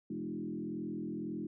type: tone with frequency modulation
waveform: sine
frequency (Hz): 261.6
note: C4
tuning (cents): 0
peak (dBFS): -36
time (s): 0.1-1.47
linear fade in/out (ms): 5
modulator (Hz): 41.9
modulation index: 2.1
effects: none